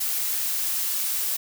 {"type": "noise", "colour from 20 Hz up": "blue", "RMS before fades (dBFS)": -26, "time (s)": [0, 1.37], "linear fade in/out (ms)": 10, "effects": []}